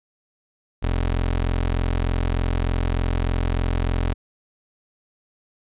25% pulse tone, 43.32 Hz, F1, 13 cents flat, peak -16 dBFS, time 0.82-4.14 s, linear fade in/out 20 ms, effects resampled to 8000 Hz

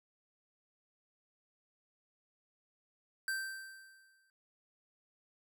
square tone with exponential decay, 1562 Hz, G6, 7 cents flat, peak -33 dBFS, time 3.28-4.3 s, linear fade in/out 1 ms, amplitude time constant 220 ms, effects none

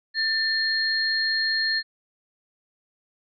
sine tone pair together, 1785 / 4235 Hz, A6 / C8, +24 / +20 cents, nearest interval octave + minor third, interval 1496 cents, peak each -24 dBFS, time 0.14-1.83 s, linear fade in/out 50 ms, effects none

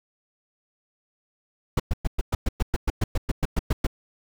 brown noise bursts, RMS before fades -21 dBFS, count 16, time 1.77-3.868 s, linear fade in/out 5 ms, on 28 ms, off 110 ms, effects none

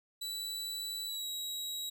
sawtooth tone with pitch glide, 3951 to 3847 Hz, B7 to B7, 0 to -46 cents, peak -34 dBFS, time 0.21-1.9 s, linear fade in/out 10 ms, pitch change -46 cents, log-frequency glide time 1.06-1.29 s, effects none

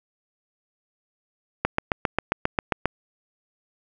click train, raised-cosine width 0.5 ms, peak -5 dBFS, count 10, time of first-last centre 1.65-2.856 s, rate 7.46 Hz, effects none

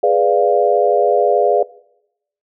sine chord, G# diminished seventh, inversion none, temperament equal, 415.3 / 493.9 / 587.3 / 698.5 Hz, G#4 / B4 / D5 / F5, 0 / 0 / 0 / 0 cents, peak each -16 dBFS, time 0.03-1.63 s, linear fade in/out 5 ms, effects noise-tail reverb RT60 0.8 s tail -21 dB re dry

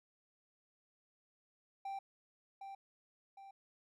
triangle tone with echo, 784 Hz, G5, in tune, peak -38 dBFS, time 1.85-1.99 s, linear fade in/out 5 ms, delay 760 ms, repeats 2, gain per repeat -6 dB, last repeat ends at 3.51 s, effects none

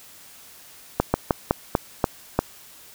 slowing click train, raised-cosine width 1 ms, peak -3 dBFS, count 7, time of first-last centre 1-2.39 s, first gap 140 ms, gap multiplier 1.2, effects white hiss -47 dBFS RMS until 2.94 s

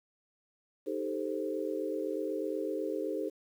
sine chord, A half-diminished seventh, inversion second, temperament equal, 311.1 / 392 / 440 / 523.3 Hz, Eb4 / G4 / A4 / C5, 0 / 0 / 0 / 0 cents, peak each -37 / -37 / -37 / -38 dBFS, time 0.86-3.3 s, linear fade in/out 20 ms, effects 10-bit

